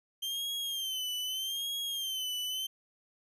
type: tone with vibrato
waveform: 40% pulse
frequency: 3136 Hz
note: G7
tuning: in tune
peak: -32 dBFS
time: 0.22-2.67 s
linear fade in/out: 10 ms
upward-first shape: sine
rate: 0.81 Hz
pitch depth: 88 cents each way
effects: none